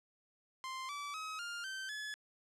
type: tone with pitch steps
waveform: sawtooth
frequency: 1046.5 / 1154.5 / 1273.6 / 1405 / 1550 / 1709.9 Hz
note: C6 / D6 / D#6 / F6 / G6 / A6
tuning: 0 / -30 / +40 / +10 / -20 / -50 cents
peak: -37 dBFS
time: 0.64-2.14 s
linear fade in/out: 0 ms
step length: 250 ms
effects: low-pass 8000 Hz 12 dB/octave